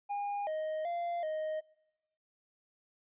triangle tone with pitch steps, 813 / 624 / 691 / 623 Hz, G#5 / D#5 / F5 / D#5, -37 / +5 / -19 / +2 cents, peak -31 dBFS, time 0.09-1.61 s, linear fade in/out 20 ms, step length 380 ms, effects noise-tail reverb RT60 1.0 s tail -25 dB re dry + resampled to 8000 Hz

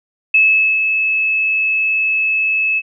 sine tone with ADSR envelope, 2599 Hz, E7, 25 cents flat, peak -7 dBFS, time 0.34-2.82 s, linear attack 6 ms, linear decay 440 ms, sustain -6 dB, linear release 43 ms, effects none

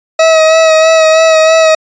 40% pulse tone with vibrato, 640 Hz, D#5, 49 cents sharp, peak -3 dBFS, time 0.19-1.75 s, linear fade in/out 5 ms, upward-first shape sine, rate 3.1 Hz, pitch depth 24 cents each way, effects resampled to 16000 Hz

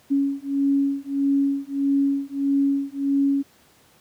sine beating tone pair, 277.2 / 278.8 Hz, C#4 / C#4, 0 / +10 cents, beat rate 1.6 Hz, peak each -22 dBFS, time 0.1-3.43 s, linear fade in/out 20 ms, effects pink hiss -56 dBFS RMS until 4 s + high-pass 100 Hz 12 dB/octave

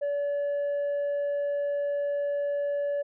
sine tone, 573 Hz, D5, 43 cents flat, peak -23 dBFS, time 0.01-3.03 s, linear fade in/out 20 ms, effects tanh soft clip ceiling -25 dBFS

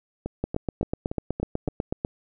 two click trains, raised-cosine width 2 ms, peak -12 / -16 dBFS, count 14 / 6, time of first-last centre 0.44-2.049 / 0.26-1.685 s, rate 8.08 / 3.51 Hz, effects none

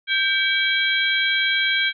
sine tone cluster, 1574 / 2294 / 3245 / 3955 Hz, G6 / D7 / G#7 / B7, +7 / -41 / -41 / +2 cents, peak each -22 / -22 / -23 / -28 dBFS, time 0.07-1.93 s, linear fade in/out 50 ms, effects none

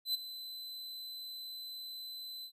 45% pulse tone with ADSR envelope, 4029 Hz, B7, 34 cents sharp, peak -28 dBFS, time 0.05-2.52 s, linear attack 93 ms, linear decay 15 ms, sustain -14 dB, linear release 78 ms, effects resampled to 32000 Hz

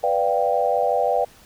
sine chord, G dominant seventh, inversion first, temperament equal, 493.9 / 587.3 / 698.5 / 784 Hz, B4 / D5 / F5 / G5, 0 / 0 / 0 / 0 cents, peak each -23 dBFS, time 0.03-1.25 s, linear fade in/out 10 ms, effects pink hiss -50 dBFS RMS until 1.45 s

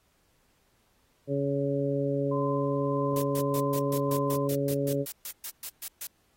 harmonic tone, 140.1 Hz, C#3, 19 cents sharp, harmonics 1 / 2 / 3 / 4, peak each -31 / -31 / -31 / -31 dBFS, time 1.27-5.06 s, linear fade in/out 50 ms
sine tone with tremolo, 1029 Hz, C6, 29 cents flat, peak -32 dBFS, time 2.31-4.48 s, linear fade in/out 10 ms, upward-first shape sine, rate 1.7 Hz, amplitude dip 40%
blue noise bursts, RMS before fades -36 dBFS, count 16, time 3.16-6.07 s, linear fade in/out 2 ms, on 60 ms, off 130 ms
effects pink hiss -69 dBFS RMS until 6.36 s + AAC 48 kbps

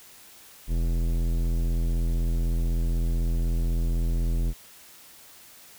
sine tone with tanh clipping, 42 Hz, E1, 33 cents sharp, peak -24 dBFS, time 0.67-4.54 s, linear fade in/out 50 ms, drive 17 dB, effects white hiss -50 dBFS RMS until 5.78 s

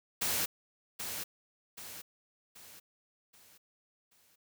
white noise with echo, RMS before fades -32 dBFS, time 0.21-0.46 s, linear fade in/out 10 ms, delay 780 ms, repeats 5, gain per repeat -7 dB, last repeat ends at 4.36 s, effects none

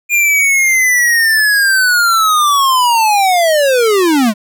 square linear sweep, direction down, 2419 to 199.3 Hz, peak -9 dBFS, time 0.09-4.34 s, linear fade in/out 50 ms, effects none

